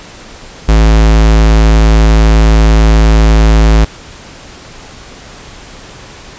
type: tone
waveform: square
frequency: 54.2 Hz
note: A1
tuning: 25 cents flat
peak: -4 dBFS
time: 0.68-3.85 s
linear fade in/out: 10 ms
effects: pink hiss -32 dBFS RMS until 6.38 s + resampled to 16000 Hz